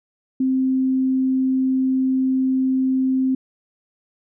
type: tone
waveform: sine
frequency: 261.6 Hz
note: C4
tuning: in tune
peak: -16 dBFS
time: 0.4-3.35 s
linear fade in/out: 5 ms
effects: none